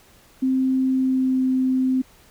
sine tone with pitch glide, 261.6 to 259.3 Hz, C4 to C4, 0 to -15 cents, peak -17 dBFS, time 0.42-2.02 s, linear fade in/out 10 ms, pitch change -15 cents, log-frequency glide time 0.93-1.42 s, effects pink hiss -53 dBFS RMS until 2.3 s

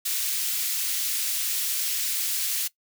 white high-pass noise, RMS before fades -27 dBFS, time 0.05-2.68 s, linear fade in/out 10 ms, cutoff 2600 Hz, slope 12 dB/octave, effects noise-tail reverb RT60 0.1 s tail -19 dB re dry

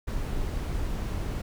brown noise, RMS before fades -30 dBFS, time 0.07-1.42 s, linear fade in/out 10 ms, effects none

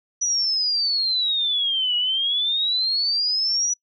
sine exponential two-way sweep, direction down then up, 5920 to 2903 to 5920 Hz, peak -19 dBFS, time 0.21-3.74 s, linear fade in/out 10 ms, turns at 1.96 s, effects noise-tail reverb RT60 0.1 s tail -24 dB re dry

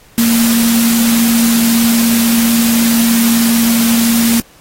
sine tone in noise, 231.4 Hz, A#3, 13 cents flat, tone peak -9 dBFS, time 0.18-4.4 s, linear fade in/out 0 ms, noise white, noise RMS -17 dBFS, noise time 0.18-4.4 s, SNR +5 dB, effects pink hiss -45 dBFS RMS until 4.6 s + AAC 48 kbps

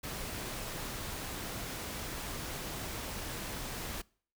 pink noise, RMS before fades -40 dBFS, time 0.03-4.02 s, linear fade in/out 10 ms, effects noise-tail reverb RT60 0.5 s tail -25 dB re dry

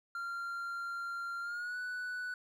triangle tone with pitch glide, 1385 to 1484.4 Hz, F6 to F#6, -15 to +5 cents, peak -35 dBFS, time 0.15-2.34 s, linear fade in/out 2 ms, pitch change +120 cents, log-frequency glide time 1.41-1.78 s, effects none

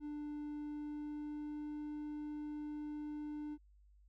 triangle tone with pitch glide, 296.3 to 298.7 Hz, D4 to D4, +15 to +29 cents, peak -39 dBFS, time 0-3.58 s, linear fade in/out 50 ms, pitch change +14 cents, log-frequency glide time 0.5-1.78 s, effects added 50 Hz sine -62 dBFS peak until 4.08 s

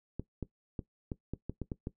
clicks, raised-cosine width 3 ms, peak -23 dBFS, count 9, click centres 0.196 / 0.427 / 0.792 / 1.118 / 1.336 / 1.496 / 1.617 / 1.718 / 1.871 s, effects noise-tail reverb RT60 0.1 s tail -17 dB re dry

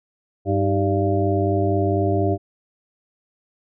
harmonic tone with a mistuned harmonic, 98 Hz, G2, in tune, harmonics 1 / 2 / 3 / 4 / 6 / 7, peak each -21 / -30 / -24 / -23 / -28 / -25 dBFS, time 0.45-2.38 s, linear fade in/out 50 ms, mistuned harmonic 3, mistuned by +79 cents, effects none

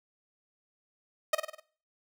sawtooth tone with echo, 622.3 Hz, D#5, in tune, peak -18 dBFS, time 1.33-1.35 s, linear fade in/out 5 ms, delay 50 ms, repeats 5, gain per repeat -5 dB, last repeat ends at 1.6 s, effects noise-tail reverb RT60 0.4 s tail -17 dB re dry

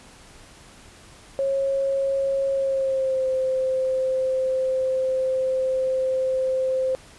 sine tone with pitch glide, 545 to 521.6 Hz, C#5 to C5, -29 to -5 cents, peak -20 dBFS, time 1.39-6.95 s, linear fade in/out 0 ms, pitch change -76 cents, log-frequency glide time 2.52-3.28 s, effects pink hiss -48 dBFS RMS until 7.18 s + resampled to 24000 Hz

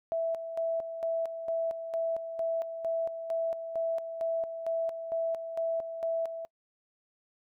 sine tone with tremolo, 659.3 Hz, E5, in tune, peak -27 dBFS, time 0.12-6.45 s, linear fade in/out 0 ms, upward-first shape square, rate 2.2 Hz, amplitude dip 60%, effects noise-tail reverb RT60 0.1 s tail -26 dB re dry

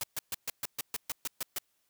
white noise bursts, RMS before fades -34 dBFS, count 11, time 0.01-1.585 s, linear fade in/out 2 ms, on 25 ms, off 130 ms, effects white hiss -75 dBFS RMS until 1.89 s

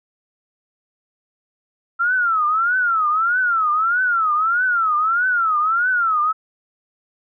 sine tone with vibrato, 1351 Hz, E6, 42 cents sharp, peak -15 dBFS, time 1.99-6.33 s, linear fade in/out 20 ms, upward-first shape triangle, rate 1.6 Hz, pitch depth 220 cents each way, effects none

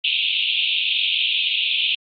pink band-pass noise, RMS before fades -21 dBFS, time 0.04-1.95 s, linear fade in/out 5 ms, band 2500 to 3700 Hz, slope 96 dB/octave, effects Opus 48 kbps

